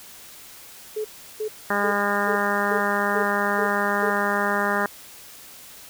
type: tone bursts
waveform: sine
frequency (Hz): 430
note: A4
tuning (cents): -40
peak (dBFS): -24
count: 8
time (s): 0.96-4.106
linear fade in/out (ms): 10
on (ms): 87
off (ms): 350
type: harmonic tone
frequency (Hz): 203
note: G#3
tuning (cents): -39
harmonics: 1 / 2 / 3 / 4 / 5 / 6 / 7 / 8 / 9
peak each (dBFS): -29 / -29 / -29 / -29 / -29 / -29 / -29 / -29 / -29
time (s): 1.7-4.86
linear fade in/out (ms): 2
effects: white hiss -44 dBFS RMS until 5.89 s